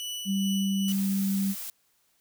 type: tone with tremolo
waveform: sawtooth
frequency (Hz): 2960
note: F#7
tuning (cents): 0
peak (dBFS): -29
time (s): 0-0.92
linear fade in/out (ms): 0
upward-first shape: sine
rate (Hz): 2.4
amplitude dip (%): 35
type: tone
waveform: sine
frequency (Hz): 195.6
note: G3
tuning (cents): -4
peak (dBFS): -24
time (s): 0.25-1.55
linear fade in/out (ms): 50
type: noise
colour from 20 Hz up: blue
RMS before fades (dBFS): -37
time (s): 0.88-1.7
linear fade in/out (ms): 2
effects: white hiss -69 dBFS RMS until 2.2 s